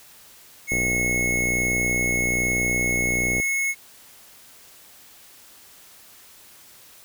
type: tone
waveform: square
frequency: 2184 Hz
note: C#7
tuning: 26 cents flat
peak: -22 dBFS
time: 0.67-3.75 s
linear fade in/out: 50 ms
type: click train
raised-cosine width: 2 ms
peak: -15 dBFS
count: 165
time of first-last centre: 0.72-3.4 s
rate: 61.2 Hz
effects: white hiss -49 dBFS RMS until 7.04 s